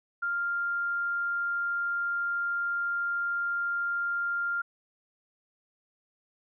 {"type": "tone", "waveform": "sine", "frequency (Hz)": 1396.9, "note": "F6", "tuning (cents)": 0, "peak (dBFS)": -27, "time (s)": [0.22, 4.62], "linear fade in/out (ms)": 10, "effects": []}